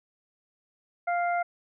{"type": "harmonic tone", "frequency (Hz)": 698.5, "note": "F5", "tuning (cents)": 0, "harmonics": [1, 2, 3], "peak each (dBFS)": [-25, -33, -36], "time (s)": [1.07, 1.43], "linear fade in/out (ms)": 10, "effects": []}